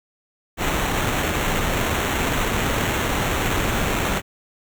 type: noise with sample-and-hold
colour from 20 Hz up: pink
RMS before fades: -22 dBFS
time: 0.57-4.22 s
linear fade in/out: 50 ms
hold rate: 4900 Hz
effects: none